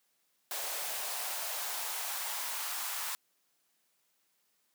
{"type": "noise with high-pass filter sweep", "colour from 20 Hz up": "white", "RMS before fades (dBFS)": -37, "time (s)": [0.51, 3.15], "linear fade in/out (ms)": 0, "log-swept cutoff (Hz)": [600, 1000], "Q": 2.1, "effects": ["white hiss -75 dBFS RMS until 4.74 s", "high-pass 150 Hz 12 dB/octave"]}